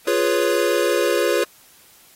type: chord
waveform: square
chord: C# dominant seventh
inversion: first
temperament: equal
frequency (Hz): 349.2 / 415.3 / 493.9 / 554.4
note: E#4 / G#4 / B4 / C#5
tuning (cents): 0 / 0 / 0 / 0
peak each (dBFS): -23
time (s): 0.07-1.44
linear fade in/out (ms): 5
effects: white hiss -51 dBFS RMS until 2.15 s + AAC 48 kbps